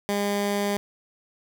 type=tone; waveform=15% pulse; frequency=202.9 Hz; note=G#3; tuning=40 cents flat; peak=-17 dBFS; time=0.09-0.77 s; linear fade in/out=0 ms; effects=none